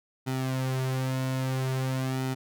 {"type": "tone with flanger", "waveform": "sawtooth", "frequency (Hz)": 130.81, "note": "C3", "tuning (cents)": 0, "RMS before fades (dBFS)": -29, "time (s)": [0.26, 2.35], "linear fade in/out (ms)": 20, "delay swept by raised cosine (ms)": [1.8, 5.2], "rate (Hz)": 0.5, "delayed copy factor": -0.65, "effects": []}